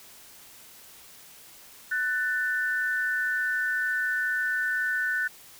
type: tone pair together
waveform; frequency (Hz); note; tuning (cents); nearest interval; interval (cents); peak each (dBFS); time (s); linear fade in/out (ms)
sine; 1492.3 / 1778; F#6 / A6; +14 / +18; minor third; 304; -26 / -29; 1.91-5.28; 10
effects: white hiss -50 dBFS RMS until 5.59 s